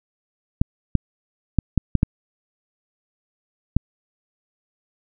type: clicks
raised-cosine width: 5 ms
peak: -3 dBFS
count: 7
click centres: 0.615 / 0.953 / 1.587 / 1.777 / 1.953 / 2.031 / 3.766 s
effects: none